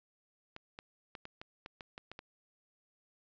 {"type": "clicks", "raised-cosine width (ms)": 0.3, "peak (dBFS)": -29, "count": 10, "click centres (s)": [0.564, 0.789, 1.152, 1.254, 1.415, 1.661, 1.808, 1.979, 2.116, 2.191], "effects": ["resampled to 16000 Hz"]}